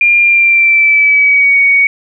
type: tone with pitch glide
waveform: sine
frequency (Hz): 2400 to 2239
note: D7 to C#7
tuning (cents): +37 to +17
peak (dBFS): -5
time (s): 0.01-1.87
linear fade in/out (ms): 2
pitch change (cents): -120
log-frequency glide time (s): 0.21-1.58
effects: none